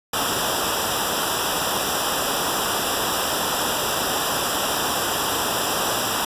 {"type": "noise with comb filter", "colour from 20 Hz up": "pink", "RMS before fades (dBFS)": -23, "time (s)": [0.13, 6.25], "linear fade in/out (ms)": 5, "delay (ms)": 0.46, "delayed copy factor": -1, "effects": ["resampled to 32000 Hz"]}